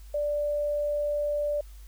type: tone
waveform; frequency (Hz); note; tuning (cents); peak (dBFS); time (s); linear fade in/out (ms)
sine; 587.3; D5; 0; -25; 0.14-1.61; 5
effects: added 50 Hz sine -43 dBFS peak until 1.87 s + white hiss -59 dBFS RMS until 1.87 s